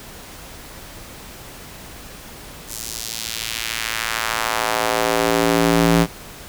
square tone with high-pass filter sweep, 56.7 Hz, A#1, 47 cents flat, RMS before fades -20 dBFS, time 2.67-6.07 s, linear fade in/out 50 ms, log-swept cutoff 7500 to 160 Hz, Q 1.1, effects pink hiss -38 dBFS RMS until 6.48 s

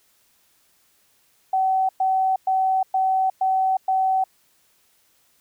sine tone bursts, 760 Hz, F#5, 46 cents sharp, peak -17 dBFS, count 6, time 1.53-4.24 s, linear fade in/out 5 ms, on 360 ms, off 110 ms, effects white hiss -62 dBFS RMS until 5.4 s

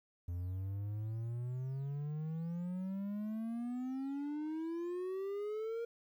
triangle exponential sweep, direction up, 85.9 to 470 Hz, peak -35 dBFS, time 0.28-5.85 s, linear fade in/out 5 ms, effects 12-bit

